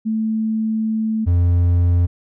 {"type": "tone pair in turn", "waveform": ["sine", "triangle"], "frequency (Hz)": [220, 87.31], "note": ["A3", "F2"], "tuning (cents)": [0, 0], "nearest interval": "octave + major third", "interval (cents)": 1600, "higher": "first", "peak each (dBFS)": [-17, -10], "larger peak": "second", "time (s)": [[0.05, 1.26], [1.26, 2.07]], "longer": "first", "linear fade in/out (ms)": 20, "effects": []}